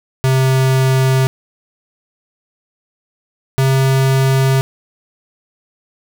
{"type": "tone pair in turn", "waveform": "square", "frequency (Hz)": [131.8, 133.56], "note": ["C3", "C3"], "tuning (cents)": [13, 36], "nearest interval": "unison", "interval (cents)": 23, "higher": "second", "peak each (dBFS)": -11, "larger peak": "neither", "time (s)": [[0.24, 1.27], [3.58, 4.61]], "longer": "neither", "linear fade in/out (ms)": 0, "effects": []}